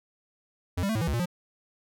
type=tone with pitch steps; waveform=square; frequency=89 / 197.5 / 222.4 / 109 / 167.4 / 71.2 / 118.2 / 177.8 Hz; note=F2 / G3 / A3 / A2 / E3 / C#2 / A#2 / F3; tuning=+33 / +13 / +19 / -16 / +27 / +47 / +24 / +31 cents; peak=-26 dBFS; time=0.77-1.258 s; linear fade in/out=10 ms; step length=61 ms; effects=none